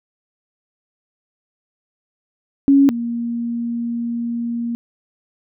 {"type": "tone pair in turn", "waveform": "sine", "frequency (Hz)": [277.2, 235.1], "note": ["C#4", "A#3"], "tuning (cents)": [0, 15], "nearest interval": "minor third", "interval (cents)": 285, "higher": "first", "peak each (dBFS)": [-8, -20], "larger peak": "first", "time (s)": [[2.68, 2.89], [2.89, 4.75]], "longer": "second", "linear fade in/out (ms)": 0, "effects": []}